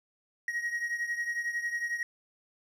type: beating tone pair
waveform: triangle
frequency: 1888 / 1899 Hz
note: A#6 / A#6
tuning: +22 / +32 cents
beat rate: 11 Hz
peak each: -30 / -35 dBFS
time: 0.48-2.03 s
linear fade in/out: 2 ms
effects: none